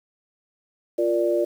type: chord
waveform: sine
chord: Bb major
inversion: second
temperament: equal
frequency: 349.2 / 466.2 / 587.3 Hz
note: F4 / Bb4 / D5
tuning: 0 / 0 / 0 cents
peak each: -22 / -27 / -22 dBFS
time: 0.98-1.45 s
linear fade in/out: 10 ms
effects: 8-bit